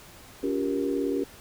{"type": "chord", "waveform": "sine", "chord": "G half-diminished seventh", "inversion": "second", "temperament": "just", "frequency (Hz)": [282.2, 352.8, 392, 470.4], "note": ["Db4", "F4", "G4", "Bb4"], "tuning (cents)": [31, 18, 0, 16], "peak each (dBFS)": [-28, -34, -29, -32], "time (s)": [0.43, 1.24], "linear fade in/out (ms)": 5, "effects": ["pink hiss -49 dBFS RMS until 1.4 s"]}